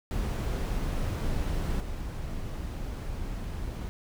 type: noise with level steps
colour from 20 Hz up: brown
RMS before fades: -29 / -35 dBFS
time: 0.11-3.89 s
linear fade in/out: 0 ms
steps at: 1.8 s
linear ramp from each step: 5 ms
effects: none